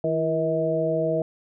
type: harmonic tone with a mistuned harmonic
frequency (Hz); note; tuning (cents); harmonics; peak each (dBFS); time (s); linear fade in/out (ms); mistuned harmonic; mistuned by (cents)
159.6; D#3; +44; 1 / 2 / 3 / 4; -29 / -29 / -26 / -24; 0.04-1.22; 2; 2; +69
effects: none